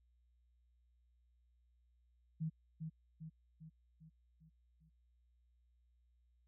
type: tone with echo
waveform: sine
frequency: 159.3 Hz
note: D#3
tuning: 41 cents sharp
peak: -36 dBFS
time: 2.4-2.5 s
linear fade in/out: 20 ms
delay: 400 ms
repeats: 6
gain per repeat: -5 dB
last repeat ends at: 4.9 s
effects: added 60 Hz sine -70 dBFS peak until 6.47 s